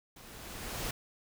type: noise with level ramp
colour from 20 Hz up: pink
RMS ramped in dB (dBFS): -53 to -35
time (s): 0.16-0.91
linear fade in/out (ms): 5
effects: none